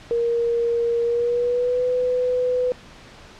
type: tone with pitch glide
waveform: sine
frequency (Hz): 469.2 to 500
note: A#4 to B4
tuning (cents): +11 to +21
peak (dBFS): -18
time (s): 0.11-2.72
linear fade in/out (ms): 0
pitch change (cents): +110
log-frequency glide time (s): 1.02-1.85
effects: pink hiss -44 dBFS RMS until 3.39 s + low-pass 5000 Hz 12 dB/octave